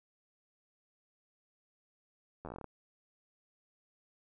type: slowing click train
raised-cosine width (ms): 1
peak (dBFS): -30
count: 11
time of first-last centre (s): 2.45-2.643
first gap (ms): 11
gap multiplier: 1.12
effects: none